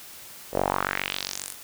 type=tone with band-pass filter sweep; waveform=sawtooth; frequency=47.35 Hz; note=F#1; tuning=41 cents sharp; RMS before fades=-29 dBFS; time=0.52-1.56 s; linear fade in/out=50 ms; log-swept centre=510 to 12000 Hz; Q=2.7; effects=white hiss -44 dBFS RMS until 1.63 s